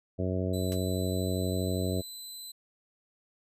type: harmonic tone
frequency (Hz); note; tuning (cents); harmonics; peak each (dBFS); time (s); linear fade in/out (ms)
92.5; F#2; 0; 1 / 2 / 3 / 4 / 5 / 6 / 7; -31 / -34 / -36 / -37 / -38 / -39 / -39; 0.18-2.02; 20
type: tone with pitch glide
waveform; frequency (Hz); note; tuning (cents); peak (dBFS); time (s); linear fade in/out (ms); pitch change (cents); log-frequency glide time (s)
20% pulse; 3988 to 4027; B7 to B7; +16 to +33; -35; 0.53-2.52; 10; +17; 0.71-2.37
type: noise with exponential decay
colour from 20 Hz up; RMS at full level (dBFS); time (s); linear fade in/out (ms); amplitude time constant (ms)
white; -38; 0.72-0.8; 0; 17
effects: resampled to 32000 Hz